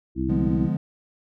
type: harmonic tone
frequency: 65 Hz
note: C2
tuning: 11 cents flat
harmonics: 1 / 2 / 3 / 4 / 5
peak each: -29 / -31 / -30 / -30 / -26 dBFS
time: 0.15-0.7 s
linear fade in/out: 50 ms
type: chord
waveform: triangle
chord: D diminished seventh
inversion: none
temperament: equal with one note detuned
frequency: 146.83 / 174.61 / 207.7 / 249.2 Hz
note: D3 / F3 / Ab3 / Cb4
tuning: 0 / 0 / 0 / +16 cents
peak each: -26 / -24 / -25 / -28 dBFS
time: 0.29-0.77 s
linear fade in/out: 5 ms
effects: none